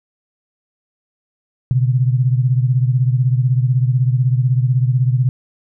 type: beating tone pair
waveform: sine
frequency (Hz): 124 / 140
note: B2 / C#3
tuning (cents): +7 / +18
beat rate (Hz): 16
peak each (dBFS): -13 / -18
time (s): 1.71-5.29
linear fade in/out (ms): 0
effects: none